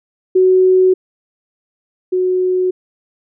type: tone pair in turn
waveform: sine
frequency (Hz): 372.1 / 367.8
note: F#4 / F#4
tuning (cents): +10 / -10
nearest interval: unison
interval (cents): 20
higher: first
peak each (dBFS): -7 / -12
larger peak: first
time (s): 0.35-0.94 / 2.12-2.71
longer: neither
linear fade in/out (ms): 10
effects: none